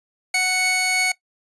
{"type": "tone pair together", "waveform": "sawtooth", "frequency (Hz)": [740, 2217], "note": ["F#5", "C#7"], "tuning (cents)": [0, 0], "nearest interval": "octave + perfect fifth", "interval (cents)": 1900, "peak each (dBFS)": [-22, -15], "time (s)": [0.34, 1.12], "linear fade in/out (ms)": 5, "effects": ["noise-tail reverb RT60 0.1 s tail -19 dB re dry", "resampled to 24000 Hz"]}